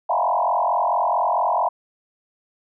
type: tone with frequency modulation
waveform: sine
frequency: 830.6 Hz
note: G#5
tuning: in tune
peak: -17 dBFS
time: 0.09-1.69 s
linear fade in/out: 10 ms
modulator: 44.5 Hz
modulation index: 4.2
effects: none